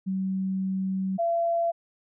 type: tone pair in turn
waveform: sine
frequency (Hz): 190.2 / 677.8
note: F#3 / E5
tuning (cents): +48 / +48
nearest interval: octave + minor seventh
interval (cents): 2200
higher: second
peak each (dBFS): -25 / -22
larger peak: second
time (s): 0.06-1.18 / 1.18-1.72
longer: first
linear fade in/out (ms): 20
effects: none